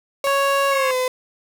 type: tone with pitch glide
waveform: 35% pulse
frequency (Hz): 554.4 to 508.4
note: C#5 to C5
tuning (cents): 0 to -50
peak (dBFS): -17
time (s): 0.24-1.08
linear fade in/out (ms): 2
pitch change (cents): -150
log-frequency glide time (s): 0.69-0.95
type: harmonic tone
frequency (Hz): 554.4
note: C#5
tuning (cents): 0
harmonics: 2 / 3 / 4 / 5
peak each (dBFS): -23 / -27 / -30 / -30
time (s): 0.27-0.91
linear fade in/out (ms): 0
effects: none